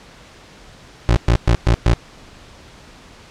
25% pulse tone bursts, 58 Hz, A#1, 8 cents flat, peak -7 dBFS, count 5, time 1.09-1.935 s, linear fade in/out 0 ms, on 73 ms, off 120 ms, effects pink hiss -43 dBFS RMS until 3.3 s + low-pass 6000 Hz 12 dB/octave

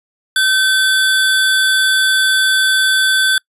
square tone pair together, 1537 / 3447 Hz, G6 / A7, -35 / -36 cents, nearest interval octave + major second, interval 1399 cents, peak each -13 / -16 dBFS, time 0.36-3.38 s, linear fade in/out 2 ms, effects noise-tail reverb RT60 0.1 s tail -26 dB re dry + resampled to 32000 Hz

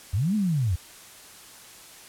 sine linear two-way sweep, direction up then down, 78 to 220.7 to 78 Hz, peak -21 dBFS, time 0.13-0.76 s, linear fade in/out 10 ms, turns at 0.35 s, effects white hiss -47 dBFS RMS until 2.08 s + low-pass 12000 Hz 12 dB/octave

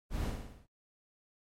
brown noise with echo, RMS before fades -34 dBFS, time 0.1-0.33 s, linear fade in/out 50 ms, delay 57 ms, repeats 6, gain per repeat -4 dB, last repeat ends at 0.672 s, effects MP3 64 kbps

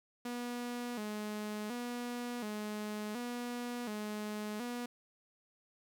sawtooth tone with vibrato, 226.2 Hz, A3, 48 cents sharp, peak -34 dBFS, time 0.25-4.86 s, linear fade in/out 5 ms, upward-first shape square, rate 0.69 Hz, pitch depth 120 cents each way, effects 11-bit

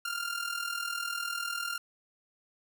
sawtooth tone with amplitude modulation, 1396.9 Hz, F6, in tune, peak -26 dBFS, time 0.05-1.78 s, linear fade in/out 5 ms, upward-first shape sine, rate 40 Hz, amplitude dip 70%, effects none

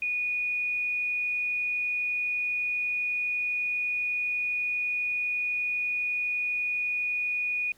sine tone, 2462 Hz, D#7, 19 cents flat, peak -26 dBFS, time 0.02-7.72 s, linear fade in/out 2 ms, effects pink hiss -61 dBFS RMS until 7.77 s

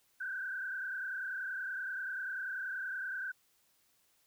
sine tone with frequency modulation, 1543 Hz, G6, 28 cents flat, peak -36 dBFS, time 0.2-3.32 s, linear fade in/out 10 ms, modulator 30.4 Hz, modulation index 2.1, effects white hiss -72 dBFS RMS until 4.26 s

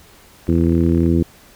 click train, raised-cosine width 0.5 ms, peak -25 dBFS, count 22, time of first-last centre 0.47-1.062 s, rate 35.5 Hz
harmonic tone, 83.5 Hz, E2, 23 cents sharp, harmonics 1 / 2 / 3 / 4 / 5 / 6, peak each -18 / -18 / -18 / -18 / -29 / -32 dBFS, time 0.48-1.23 s, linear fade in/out 5 ms
effects pink hiss -47 dBFS RMS until 1.55 s

